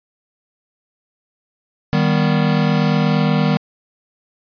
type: chord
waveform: square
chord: Eb augmented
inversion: none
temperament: equal with one note detuned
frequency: 155.56 / 196 / 244.4 Hz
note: Eb3 / G3 / B3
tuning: 0 / 0 / -18 cents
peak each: -17 / -19 / -21 dBFS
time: 1.93-3.57 s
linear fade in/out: 0 ms
effects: resampled to 11025 Hz